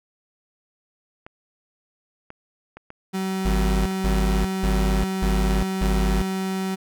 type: clicks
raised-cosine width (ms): 0.5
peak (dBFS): -24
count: 7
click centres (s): 1.265 / 2.304 / 2.77 / 2.904 / 3.537 / 3.912 / 4.297
type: tone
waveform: 35% pulse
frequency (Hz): 190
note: F#3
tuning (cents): +46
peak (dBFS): -22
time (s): 3.13-6.76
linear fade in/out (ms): 20
type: tone bursts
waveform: square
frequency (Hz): 51.91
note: G#1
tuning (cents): 0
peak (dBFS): -20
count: 5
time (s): 3.45-6.22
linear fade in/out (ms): 5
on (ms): 410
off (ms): 180
effects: none